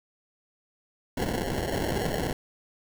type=noise with sample-and-hold; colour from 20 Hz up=white; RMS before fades=-29 dBFS; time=1.17-2.33 s; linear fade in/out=5 ms; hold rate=1225 Hz; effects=none